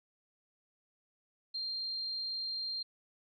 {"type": "tone", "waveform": "sine", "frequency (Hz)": 4186, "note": "C8", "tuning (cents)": 0, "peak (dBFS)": -35, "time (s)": [1.54, 2.83], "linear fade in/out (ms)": 10, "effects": []}